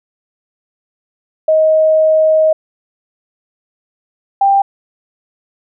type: tone pair in turn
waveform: sine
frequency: 629 / 790.7 Hz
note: D#5 / G5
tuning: +19 / +15 cents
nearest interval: major third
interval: 396 cents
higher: second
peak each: -7 dBFS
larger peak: neither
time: 1.48-2.53 / 4.41-4.62 s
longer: first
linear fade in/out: 5 ms
effects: none